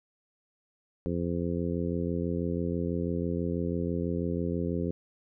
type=harmonic tone; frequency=86.1 Hz; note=F2; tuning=24 cents flat; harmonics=1 / 2 / 3 / 4 / 5 / 6; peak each=-35 / -32 / -34 / -36 / -36 / -39 dBFS; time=1.06-4.91 s; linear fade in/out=0 ms; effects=none